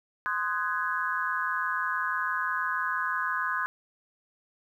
sine chord, Ab dominant seventh, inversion first, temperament just, 1038.3 / 1245.9 / 1495.1 / 1661.2 Hz, C6 / Eb6 / Gb6 / Ab6, -14 / +2 / +18 / 0 cents, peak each -32 / -33 / -32 / -32 dBFS, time 0.26-3.66 s, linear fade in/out 0 ms, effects 10-bit

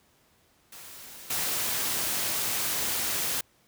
white noise with level steps, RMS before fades -45 / -29 dBFS, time 0.72-3.41 s, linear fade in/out 5 ms, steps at 1.3 s, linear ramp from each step 5 ms, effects pink hiss -64 dBFS RMS until 3.67 s + high-pass 60 Hz 12 dB/octave

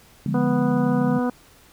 sine chord, D diminished seventh, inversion none, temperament equal, 146.83 / 174.61 / 207.7 / 246.9 Hz, D3 / F3 / Ab3 / Cb4, 0 / 0 / 0 / 0 cents, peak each -25 / -27 / -25 / -31 dBFS, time 0.26-1.19 s, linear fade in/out 2 ms
harmonic tone, 246.9 Hz, B3, in tune, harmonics 1 / 2 / 3 / 4 / 5 / 6, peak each -21 / -27 / -31 / -33 / -35 / -37 dBFS, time 0.34-1.3 s, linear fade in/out 5 ms
effects pink hiss -52 dBFS RMS until 1.72 s

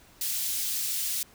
white high-pass noise, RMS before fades -30 dBFS, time 0.21-1.23 s, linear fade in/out 2 ms, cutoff 3400 Hz, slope 12 dB/octave, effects pink hiss -56 dBFS RMS until 1.34 s

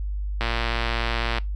click train, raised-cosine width 0.3 ms, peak -9 dBFS, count 114, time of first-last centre 0.41-1.384 s, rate 116 Hz, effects noise-tail reverb RT60 0.2 s tail -21 dB re dry + added 50 Hz sine -25 dBFS peak until 1.55 s

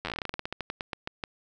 slowing click train, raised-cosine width 0.3 ms, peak -16 dBFS, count 22, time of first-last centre 0.05-1.238 s, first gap 10 ms, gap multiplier 1.15, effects none

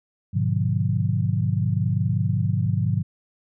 sine chord, G# diminished seventh, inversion none, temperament just, 103.83 / 124.59 / 149.51 / 179.41 Hz, G#2 / B2 / D3 / F3, 0 / +16 / +31 / +47 cents, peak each -23 / -25 / -26 / -27 dBFS, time 0.33-3.03 s, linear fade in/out 20 ms, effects none

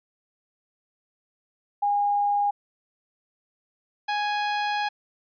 sine / sawtooth tone pair in turn, 816 / 830.7 Hz, G#5 / G#5, -31 / 0 cents, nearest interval unison, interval 31 cents, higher second, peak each -20 dBFS, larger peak neither, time 1.82-2.51 / 4.08-4.89 s, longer second, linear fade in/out 10 ms, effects resampled to 11025 Hz

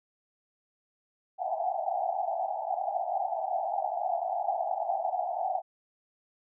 white band-pass noise, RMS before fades -31 dBFS, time 1.38-5.62 s, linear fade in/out 50 ms, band 660 to 810 Hz, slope 96 dB/octave, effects none

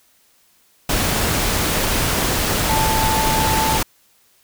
sine tone in noise, 880 Hz, A5, in tune, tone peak -19 dBFS, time 2.69-3.78 s, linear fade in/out 5 ms, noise pink, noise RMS -19 dBFS, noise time 0.89-3.83 s, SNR -3 dB, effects white hiss -57 dBFS RMS until 4.43 s

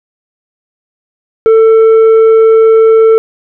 sine tone with tanh clipping, 445.8 Hz, A4, 23 cents sharp, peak -3 dBFS, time 1.46-3.18 s, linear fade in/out 0 ms, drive 5 dB, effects none

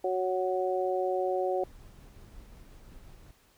harmonic tone, 185 Hz, F#3, in tune, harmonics 2 / 3 / 4, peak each -30 / -31 / -32 dBFS, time 0.04-1.64 s, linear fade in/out 5 ms
brown noise with tremolo, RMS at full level -49 dBFS, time 1.63-3.31 s, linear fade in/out 2 ms, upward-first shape sine, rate 5.6 Hz, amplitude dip 30%
effects pink hiss -64 dBFS RMS until 3.57 s

